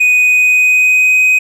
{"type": "tone with pitch glide", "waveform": "triangle", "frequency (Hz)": [2489, 2511], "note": ["D#7", "D#7"], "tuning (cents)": [0, 15], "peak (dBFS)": -5, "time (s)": [0, 1.39], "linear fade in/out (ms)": 10, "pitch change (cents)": 15, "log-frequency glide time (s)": [0.14, 1.2], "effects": []}